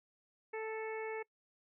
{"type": "harmonic tone", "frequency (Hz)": 440, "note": "A4", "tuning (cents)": 0, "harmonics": [1, 2, 3, 4, 5, 6], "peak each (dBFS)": [-39, -46, -54, -50, -47, -58], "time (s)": [0.53, 1.23], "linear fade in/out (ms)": 10, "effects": ["noise-tail reverb RT60 0.1 s tail -24 dB re dry"]}